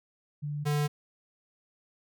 sine / square tone pair in turn, 146.83 / 147.37 Hz, D3 / D3, 0 / +6 cents, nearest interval unison, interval 6 cents, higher second, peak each -31 / -26 dBFS, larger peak second, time 0.42-0.65 / 0.65-0.88 s, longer neither, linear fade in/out 20 ms, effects none

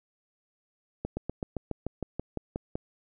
slowing click train, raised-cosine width 2 ms, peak -18 dBFS, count 12, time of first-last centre 1.05-2.755 s, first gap 120 ms, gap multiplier 1.05, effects none

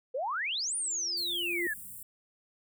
sine exponential two-way sweep, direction up then down, 475.9 to 9580 to 1648 Hz, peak -30 dBFS, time 0.14-1.74 s, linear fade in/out 10 ms, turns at 0.76 s
sine tone with exponential growth, 346.7 Hz, F4, 13 cents flat, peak -31 dBFS, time 0.56-1.67 s, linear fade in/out 2 ms, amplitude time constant 240 ms
white band-stop noise, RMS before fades -45 dBFS, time 1.17-2.03 s, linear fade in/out 2 ms, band 240 to 7700 Hz, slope 96 dB/octave
effects none

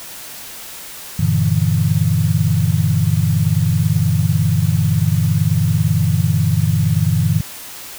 sine chord, E half-diminished seventh, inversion first, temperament equal with one note detuned, 95.98 / 116.54 / 146.83 / 164.81 Hz, G2 / Bb2 / D3 / E3, -36 / 0 / 0 / 0 cents, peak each -18 dBFS, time 1.19-7.41 s, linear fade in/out 5 ms, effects white hiss -33 dBFS RMS until 7.98 s

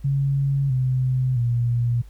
sine tone with pitch steps, 138.59 / 128.56 / 119.26 Hz, C#3 / C3 / A#2, 0 / -30 / +40 cents, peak -18 dBFS, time 0.04-2.02 s, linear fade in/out 10 ms, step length 660 ms, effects added 50 Hz sine -39 dBFS peak until 2.09 s + pink hiss -59 dBFS RMS until 2.09 s

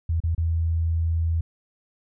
sine tone with dropouts, 82.41 Hz, E2, in tune, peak -20 dBFS, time 0.09-1.41 s, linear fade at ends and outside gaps 5 ms, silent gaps 0.203-0.237 / 0.349-0.379 s, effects none

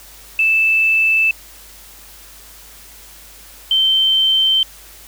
sine tone pair in turn, 2637 / 3109 Hz, E7 / G7, 0 / -15 cents, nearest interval minor third, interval 285 cents, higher second, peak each -11 dBFS, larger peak neither, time 0.39-1.31 / 3.71-4.63 s, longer neither, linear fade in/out 2 ms, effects added 50 Hz sine -46 dBFS peak until 5.07 s + white hiss -41 dBFS RMS until 5.07 s

